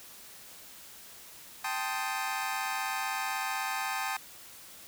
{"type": "chord", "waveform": "25% pulse", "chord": "A half-diminished seventh", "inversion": "third", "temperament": "equal", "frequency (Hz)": [784, 880, 1046.5, 1244.5], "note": ["G5", "A5", "C6", "Eb6"], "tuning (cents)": [0, 0, 0, 0], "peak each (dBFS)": [-32, -33, -35, -34], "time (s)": [1.64, 4.17], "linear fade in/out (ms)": 5, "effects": ["white hiss -50 dBFS RMS until 4.87 s"]}